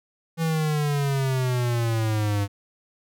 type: exponential sweep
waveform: square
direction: down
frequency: 165.4 to 99.7 Hz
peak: -22 dBFS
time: 0.37-2.48 s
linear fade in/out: 50 ms
effects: none